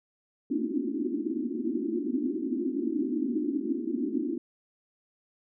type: band-pass noise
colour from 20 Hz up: pink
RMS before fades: -30 dBFS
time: 0.5-4.38 s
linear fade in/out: 5 ms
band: 230 to 360 Hz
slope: 96 dB/octave
effects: none